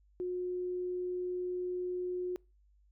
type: tone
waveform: sine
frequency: 361 Hz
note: F#4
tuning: 43 cents flat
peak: -33 dBFS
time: 0.2-2.36 s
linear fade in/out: 0 ms
effects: noise-tail reverb RT60 0.3 s tail -26 dB re dry + added 50 Hz sine -63 dBFS peak until 2.91 s